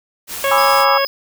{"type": "noise", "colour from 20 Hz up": "white", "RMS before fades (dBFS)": -27, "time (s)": [0.27, 0.86], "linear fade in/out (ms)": 50}
{"type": "harmonic tone", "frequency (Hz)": 550, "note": "C#5", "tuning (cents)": -14, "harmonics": [1, 2, 3, 4, 5, 6], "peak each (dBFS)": [-17, -20, -23, -25, -27, -28], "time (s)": [0.44, 1.05], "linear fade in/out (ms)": 2}
{"type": "chord", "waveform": "sine", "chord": "E dominant seventh", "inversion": "first", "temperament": "just", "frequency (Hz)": [824.1, 988.9, 1186.7, 1318.5], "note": ["G#5", "B5", "D6", "E6"], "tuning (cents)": [-14, 2, 18, 0], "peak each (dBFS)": -18, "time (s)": [0.51, 0.98], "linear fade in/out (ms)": 5}
{"type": "tone", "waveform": "square", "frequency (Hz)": 5030, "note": "D#8", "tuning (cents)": 18, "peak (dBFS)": -23, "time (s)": [0.58, 1.07], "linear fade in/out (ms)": 0}
{"effects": []}